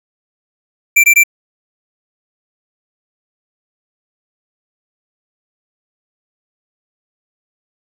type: tone bursts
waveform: square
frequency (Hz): 2349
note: D7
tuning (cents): 0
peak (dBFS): -6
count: 3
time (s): 0.96-1.237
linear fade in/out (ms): 10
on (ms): 79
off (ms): 20
effects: none